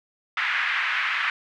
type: band-pass noise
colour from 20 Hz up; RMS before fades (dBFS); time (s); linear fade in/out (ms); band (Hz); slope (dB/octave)
white; -25; 0.37-1.3; 2; 1300 to 2300; 24
effects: none